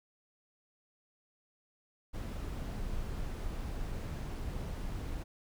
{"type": "noise", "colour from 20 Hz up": "brown", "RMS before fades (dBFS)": -38, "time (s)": [2.13, 5.24], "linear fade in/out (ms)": 20, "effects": []}